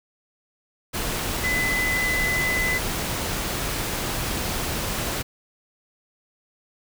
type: tone in noise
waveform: sine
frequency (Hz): 2014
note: B6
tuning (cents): +33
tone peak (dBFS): -22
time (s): 1.43-2.79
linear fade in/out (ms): 20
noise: pink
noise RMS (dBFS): -27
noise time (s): 0.93-5.23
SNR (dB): +2
effects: none